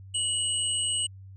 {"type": "tone pair together", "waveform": "sine", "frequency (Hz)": [2931, 8279], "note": ["F#7", "C9"], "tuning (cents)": [-17, -19], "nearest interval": "octave + tritone", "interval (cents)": 1798, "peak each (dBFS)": [-28, -28], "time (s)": [0.14, 1.07], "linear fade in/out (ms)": 10, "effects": ["added 96 Hz sine -43 dBFS peak until 1.36 s"]}